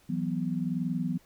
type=chord; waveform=sine; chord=E suspended second; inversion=none; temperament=just; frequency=164.81 / 185.42 / 247.2 Hz; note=E3 / F#3 / B3; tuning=0 / +4 / +2 cents; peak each=-32 dBFS; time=0.09-1.18 s; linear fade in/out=10 ms; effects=pink hiss -62 dBFS RMS until 1.25 s